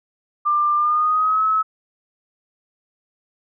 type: tone with pitch glide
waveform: sine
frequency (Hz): 1191 to 1291.3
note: D6 to E6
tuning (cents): +24 to -36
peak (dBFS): -15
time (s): 0.45-1.63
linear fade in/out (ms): 20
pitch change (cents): +140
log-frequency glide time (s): 0.76-1.43
effects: none